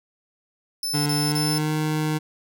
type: tone bursts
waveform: sawtooth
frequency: 5274 Hz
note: E8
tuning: in tune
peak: -22 dBFS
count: 3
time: 0.83-1.582 s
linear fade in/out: 2 ms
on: 230 ms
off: 31 ms
type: tone with pitch glide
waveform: 25% pulse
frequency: 146.83 to 154.31 Hz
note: D3 to D#3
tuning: 0 to -14 cents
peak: -18 dBFS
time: 0.93-2.19 s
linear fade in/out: 20 ms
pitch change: +86 cents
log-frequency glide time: 1.15-1.72 s
effects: none